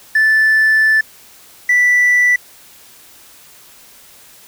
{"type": "tone pair in turn", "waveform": "triangle", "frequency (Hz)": [1755, 1969.9], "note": ["A6", "B6"], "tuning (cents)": [-5, -5], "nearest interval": "major second", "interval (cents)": 200, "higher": "second", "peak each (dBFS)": -6, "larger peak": "neither", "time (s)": [[0.15, 1.01], [1.69, 2.36]], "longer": "first", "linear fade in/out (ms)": 5, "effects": ["tanh soft clip ceiling -4 dBFS", "white hiss -43 dBFS RMS until 4.47 s"]}